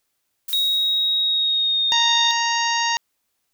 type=noise with exponential decay; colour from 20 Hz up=violet; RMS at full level=-28 dBFS; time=0.48-1.59 s; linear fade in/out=5 ms; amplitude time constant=240 ms
type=tone with pitch glide; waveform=sine; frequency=3787 to 3677 Hz; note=A#7 to A#7; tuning=+27 to -24 cents; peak=-17 dBFS; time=0.53-2.31 s; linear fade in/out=0 ms; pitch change=-51 cents; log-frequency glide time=1.21-1.93 s
type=harmonic tone; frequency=932.3 Hz; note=A#5; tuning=in tune; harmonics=1 / 2 / 3 / 4 / 5 / 6 / 7; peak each=-22 / -25 / -27 / -28 / -29 / -30 / -30 dBFS; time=1.92-2.97 s; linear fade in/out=0 ms
effects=white hiss -73 dBFS RMS until 3.53 s